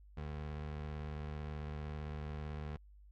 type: tone with vibrato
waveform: 25% pulse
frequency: 75.4 Hz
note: D2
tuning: 46 cents sharp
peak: -37 dBFS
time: 0.17-2.77 s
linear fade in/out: 5 ms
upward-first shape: sine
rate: 18 Hz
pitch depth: 31 cents each way
effects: added 50 Hz sine -56 dBFS peak until 3.11 s + low-pass 3000 Hz 12 dB/octave